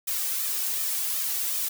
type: noise with flanger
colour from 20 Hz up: blue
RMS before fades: -28 dBFS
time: 0.07-1.69 s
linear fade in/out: 10 ms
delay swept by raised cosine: 1.6 to 2.7 ms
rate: 2.7 Hz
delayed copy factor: +0.65
effects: none